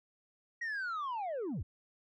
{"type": "linear sweep", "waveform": "sine", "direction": "down", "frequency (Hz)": [1914, 55], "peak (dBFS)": -32, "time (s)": [0.61, 1.63], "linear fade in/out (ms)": 10, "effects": ["tanh soft clip ceiling -34 dBFS"]}